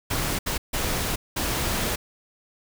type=noise bursts at uneven times; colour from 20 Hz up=pink; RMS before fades=-26 dBFS; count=4; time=0.1-0.39 / 0.46-0.58 / 0.73-1.16 / 1.36-1.96 s; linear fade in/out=10 ms; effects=none